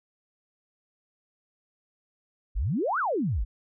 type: exponential two-way sweep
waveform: sine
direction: up then down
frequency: 39.76 to 1571 to 39.76 Hz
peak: -24 dBFS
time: 2.55-3.45 s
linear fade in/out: 20 ms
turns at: 2.99 s
effects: none